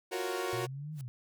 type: chord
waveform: sawtooth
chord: Gb major seventh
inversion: third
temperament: equal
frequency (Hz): 349.2 / 370 / 466.2 / 554.4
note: F4 / Gb4 / Bb4 / Db5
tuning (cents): 0 / 0 / 0 / 0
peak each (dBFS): -36 / -32 / -35 / -38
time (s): 0.11-0.67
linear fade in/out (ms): 20
type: exponential two-way sweep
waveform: sine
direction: up then down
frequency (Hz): 116.54 to 157.6 to 116.54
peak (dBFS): -38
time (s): 0.53-1.08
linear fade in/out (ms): 0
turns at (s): 0.94
type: noise with exponential growth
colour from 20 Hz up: white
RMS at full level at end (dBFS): -49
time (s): 0.91-1.01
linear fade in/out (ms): 2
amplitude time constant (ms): 20
effects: none